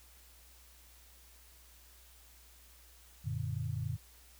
sine chord, Gb augmented, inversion none, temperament equal, 92.5 / 116.54 / 146.83 Hz, Gb2 / Bb2 / D3, 0 / 0 / 0 cents, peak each -39 / -37 / -39 dBFS, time 3.24-3.97 s, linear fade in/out 20 ms, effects added 60 Hz sine -60 dBFS peak until 4.39 s + white hiss -61 dBFS RMS until 4.39 s

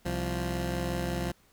15% pulse tone pair together, 65.61 / 174.61 Hz, C2 / F3, +5 / 0 cents, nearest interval octave + perfect fourth, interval 1695 cents, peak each -26 dBFS, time 0.05-1.32 s, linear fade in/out 10 ms, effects pink hiss -64 dBFS RMS until 1.52 s

